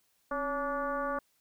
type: tone with frequency modulation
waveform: sine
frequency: 859 Hz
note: A5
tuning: 42 cents flat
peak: -30 dBFS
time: 0.31-1.19 s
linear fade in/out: 5 ms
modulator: 295 Hz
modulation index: 1.9
effects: white hiss -72 dBFS RMS until 1.4 s